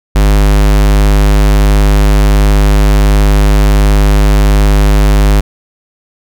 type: tone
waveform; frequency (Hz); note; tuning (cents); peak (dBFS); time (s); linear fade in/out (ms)
square; 50.7; G#1; -41; -5; 0.15-5.41; 10
effects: none